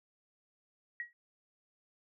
sine tone with exponential decay, 1908 Hz, A#6, 40 cents sharp, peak -33 dBFS, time 1-1.13 s, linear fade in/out 1 ms, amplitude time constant 28 ms, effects none

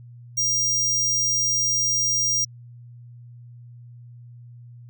square tone, 5700 Hz, F8, 34 cents sharp, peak -20 dBFS, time 0.37-2.45 s, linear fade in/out 10 ms, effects added 120 Hz sine -41 dBFS peak until 4.89 s

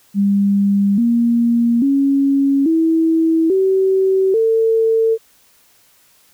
sine tone with pitch steps, 200 / 235.1 / 276.4 / 324.9 / 381.9 / 449 Hz, G3 / A#3 / C#4 / E4 / G4 / A4, +35 / +15 / -5 / -25 / -45 / +35 cents, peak -11 dBFS, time 0.14-5.18 s, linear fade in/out 50 ms, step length 840 ms, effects white hiss -53 dBFS RMS until 6.33 s

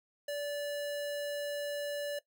square tone, 580 Hz, D5, 22 cents flat, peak -35 dBFS, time 0.28-2.19 s, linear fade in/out 5 ms, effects noise-tail reverb RT60 0.1 s tail -18 dB re dry

